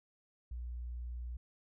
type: tone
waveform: sine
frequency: 60.2 Hz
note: B1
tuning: 44 cents flat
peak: -39 dBFS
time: 0.51-1.37 s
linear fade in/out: 5 ms
effects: none

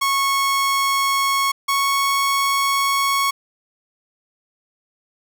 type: tone pair in turn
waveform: sawtooth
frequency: 1100 / 1105.7 Hz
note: C#6 / C#6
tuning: -14 / -5 cents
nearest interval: unison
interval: 9 cents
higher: second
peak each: -13 dBFS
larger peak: neither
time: 0.01-1.52 / 1.68-3.31 s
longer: second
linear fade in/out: 10 ms
effects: none

